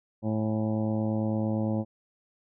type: harmonic tone with a mistuned harmonic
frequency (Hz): 108.9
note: A2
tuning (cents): -17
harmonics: 1 / 2 / 3 / 4 / 5 / 6 / 7 / 8 / 9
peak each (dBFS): -30 / -28 / -34 / -45 / -35 / -43 / -44 / -45 / -51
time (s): 0.22-1.85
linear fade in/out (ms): 50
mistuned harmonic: 8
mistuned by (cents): -60
effects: none